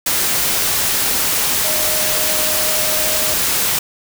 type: tone in noise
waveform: sine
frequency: 619 Hz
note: D#5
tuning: 9 cents flat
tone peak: -26 dBFS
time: 1.64-3.34 s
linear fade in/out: 5 ms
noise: white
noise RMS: -17 dBFS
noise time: 0.06-3.79 s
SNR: -12 dB
effects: none